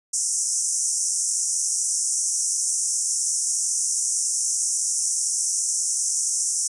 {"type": "band-pass noise", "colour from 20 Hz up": "pink", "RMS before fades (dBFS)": -24, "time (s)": [0.13, 6.68], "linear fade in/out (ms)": 10, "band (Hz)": [5600, 9900], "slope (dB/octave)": 96, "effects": ["resampled to 24000 Hz"]}